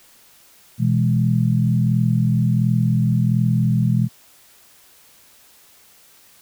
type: chord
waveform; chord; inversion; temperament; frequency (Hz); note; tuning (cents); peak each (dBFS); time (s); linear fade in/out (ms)
sine; E major; second; equal; 123.47 / 164.81 / 207.7; B2 / E3 / G#3; 0 / 0 / 0; -17 / -20 / -21; 0.78-4.09; 50
effects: white hiss -51 dBFS RMS until 6.41 s